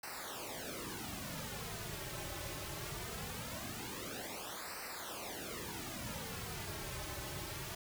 pink noise with flanger, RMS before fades -44 dBFS, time 0.03-7.75 s, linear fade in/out 5 ms, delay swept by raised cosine 0.29 to 4.29 ms, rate 0.21 Hz, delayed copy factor -0.9, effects none

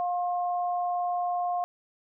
sine tone pair together, 709 / 1068.8 Hz, F5 / C6, +26 / +36 cents, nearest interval perfect fifth, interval 710 cents, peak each -26 / -36 dBFS, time 0-1.64 s, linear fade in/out 0 ms, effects none

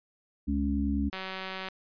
harmonic tone, 70.2 Hz, C#2, 22 cents sharp, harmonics 1 / 3 / 4, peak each -30 / -30 / -30 dBFS, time 0.47-1.1 s, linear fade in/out 20 ms
click train, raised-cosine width 0.3 ms, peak -21 dBFS, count 106, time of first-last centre 1.13-1.686 s, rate 189 Hz
effects resampled to 11025 Hz

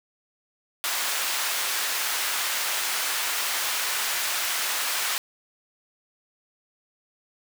pink high-pass noise, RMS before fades -27 dBFS, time 0.84-5.18 s, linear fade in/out 0 ms, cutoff 1200 Hz, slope 12 dB/octave, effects none

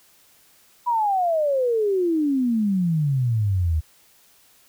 sine exponential sweep, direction down, 987.8 to 75.7 Hz, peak -18 dBFS, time 0.86-3.81 s, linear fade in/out 20 ms, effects white hiss -56 dBFS RMS until 4.68 s

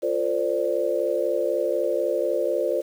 sine chord, D minor seventh, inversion first, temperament equal with one note detuned, 349.2 / 451.1 / 523.3 / 587.3 Hz, F4 / A4 / C5 / D5, 0 / +43 / 0 / 0 cents, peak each -28 / -28 / -25 / -26 dBFS, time 0.02-2.82 s, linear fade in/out 20 ms, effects 8-bit

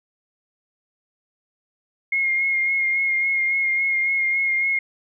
sine tone with vibrato, 2144 Hz, C7, 42 cents sharp, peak -18 dBFS, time 2.12-4.79 s, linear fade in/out 5 ms, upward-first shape sine, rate 3.6 Hz, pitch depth 23 cents each way, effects none

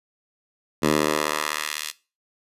10% pulse tone with high-pass filter sweep, 76 Hz, D#2, 40 cents flat, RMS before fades -24 dBFS, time 0.82-1.92 s, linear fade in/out 20 ms, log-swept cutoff 200 to 3500 Hz, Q 0.82, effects noise-tail reverb RT60 0.3 s tail -18 dB re dry + resampled to 32000 Hz

